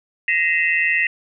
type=tone cluster; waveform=sine; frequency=1872 / 2049 / 2554 / 2711 Hz; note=A#6 / C7 / D#7 / E7; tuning=+7 / -37 / +45 / +48 cents; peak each=-19 / -21 / -24 / -23 dBFS; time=0.28-1.07 s; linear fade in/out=2 ms; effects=none